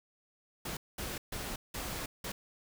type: noise bursts at uneven times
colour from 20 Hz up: pink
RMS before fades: -39 dBFS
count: 5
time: 0.65-0.77 / 0.98-1.18 / 1.32-1.56 / 1.74-2.06 / 2.24-2.32 s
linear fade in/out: 5 ms
effects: none